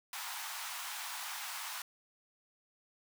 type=high-pass noise; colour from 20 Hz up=pink; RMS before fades=-42 dBFS; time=0.13-1.82 s; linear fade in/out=2 ms; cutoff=790 Hz; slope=48 dB/octave; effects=none